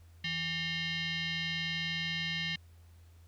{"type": "tone with frequency modulation", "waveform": "sine", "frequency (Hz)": 164.81, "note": "E3", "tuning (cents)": 0, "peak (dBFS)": -32, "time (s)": [0.24, 2.56], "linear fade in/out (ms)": 5, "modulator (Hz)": 989, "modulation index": 3.7, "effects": ["added 84 Hz sine -54 dBFS peak until 3.27 s", "pink hiss -68 dBFS RMS until 3.27 s"]}